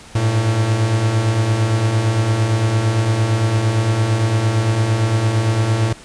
45% pulse beating tone pair, 103.83 / 112.63 Hz, G#2 / A2, 0 / +41 cents, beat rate 8.8 Hz, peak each -22 / -15 dBFS, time 0.15-5.93 s, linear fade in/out 5 ms, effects pink hiss -40 dBFS RMS until 6.04 s + resampled to 22050 Hz

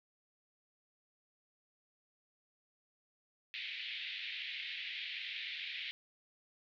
pink band-pass noise, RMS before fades -43 dBFS, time 3.54-5.91 s, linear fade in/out 0 ms, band 2000 to 3900 Hz, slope 48 dB/octave, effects none

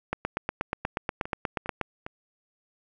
two click trains, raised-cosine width 0.5 ms, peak -12 / -20 dBFS, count 15 / 4, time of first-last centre 0.13-1.813 / 0.85-2.065 s, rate 8.32 / 2.47 Hz, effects none

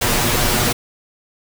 pink noise with comb filter, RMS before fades -17 dBFS, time 0.01-0.73 s, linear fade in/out 10 ms, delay 8.3 ms, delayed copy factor +0.75, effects none

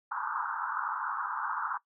white band-pass noise, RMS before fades -34 dBFS, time 0.11-1.78 s, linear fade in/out 10 ms, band 850 to 1500 Hz, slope 96 dB/octave, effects noise-tail reverb RT60 0.1 s tail -19 dB re dry

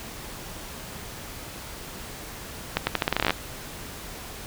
accelerating click train, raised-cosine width 0.3 ms, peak -5 dBFS, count 14, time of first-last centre 2.77-3.306 s, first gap 100 ms, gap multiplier 0.83, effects pink hiss -39 dBFS RMS until 4.46 s

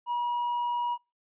sine tone with tanh clipping, 962 Hz, B5, 46 cents flat, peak -27 dBFS, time 0.06-0.98 s, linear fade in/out 50 ms, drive 2 dB, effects noise-tail reverb RT60 0.3 s tail -26 dB re dry + resampled to 8000 Hz

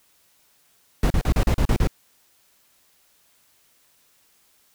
brown noise bursts, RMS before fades -18 dBFS, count 8, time 1.03-1.873 s, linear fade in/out 2 ms, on 73 ms, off 37 ms, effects white hiss -61 dBFS RMS until 4.74 s

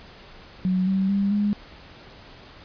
sine tone with pitch steps, 185 / 191.75 / 198.74 / 206 Hz, F#3 / G3 / G3 / G#3, 0 / -38 / +24 / -14 cents, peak -19 dBFS, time 0.65-1.53 s, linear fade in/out 0 ms, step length 220 ms, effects pink hiss -46 dBFS RMS until 2.64 s + resampled to 11025 Hz

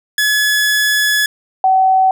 sawtooth / sine tone pair in turn, 1702 / 758.2 Hz, G#6 / F#5, +42 / +42 cents, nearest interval octave + major second, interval 1400 cents, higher first, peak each -8 dBFS, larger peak neither, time 0.18-1.26 / 1.64-2.11 s, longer first, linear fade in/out 2 ms, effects none

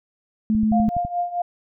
sine tone, 216.8 Hz, A3, 25 cents flat, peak -16 dBFS, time 0.5-0.89 s, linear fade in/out 0 ms
click train, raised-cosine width 5 ms, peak -17 dBFS, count 7, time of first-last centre 0.55-1.05 s, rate 12 Hz
sine tone with tremolo, 703 Hz, F5, 11 cents sharp, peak -18 dBFS, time 0.72-1.42 s, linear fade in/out 5 ms, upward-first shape triangle, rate 4.7 Hz, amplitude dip 85%
effects none

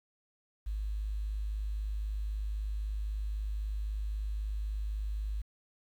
sine tone with quantisation, 51.91 Hz, G#1, in tune, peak -32 dBFS, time 0.66-5.42 s, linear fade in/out 10 ms, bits 10, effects none

